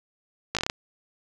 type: slowing click train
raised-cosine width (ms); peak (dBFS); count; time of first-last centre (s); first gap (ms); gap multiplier
0.2; -8; 7; 0.55-0.699; 17; 1.15
effects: none